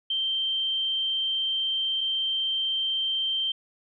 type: tone pair in turn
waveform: sine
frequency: 3136 / 3136 Hz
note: G7 / G7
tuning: 0 / 0 cents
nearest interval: unison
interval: 0 cents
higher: neither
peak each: -24 dBFS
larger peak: neither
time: 0.1-2.01 / 2.01-3.52 s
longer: first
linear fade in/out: 5 ms
effects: none